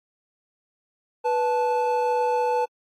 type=tone pair together; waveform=triangle; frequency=491.5 / 874 Hz; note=B4 / A5; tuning=-8 / -12 cents; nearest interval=minor seventh; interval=996 cents; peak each=-21 dBFS; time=1.24-2.66 s; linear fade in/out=20 ms; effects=AAC 48 kbps